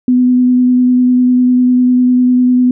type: tone with vibrato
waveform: sine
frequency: 250 Hz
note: B3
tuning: 21 cents sharp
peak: -6 dBFS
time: 0.08-2.71 s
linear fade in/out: 2 ms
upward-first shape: triangle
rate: 10 Hz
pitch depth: 14 cents each way
effects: none